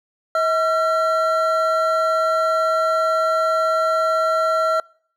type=tone pair together; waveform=triangle; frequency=641.4 / 1359 Hz; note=E5 / F6; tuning=-48 / -48 cents; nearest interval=octave + minor second; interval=1300 cents; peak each=-17 dBFS; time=0.35-4.8 s; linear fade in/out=2 ms; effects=noise-tail reverb RT60 0.6 s tail -26 dB re dry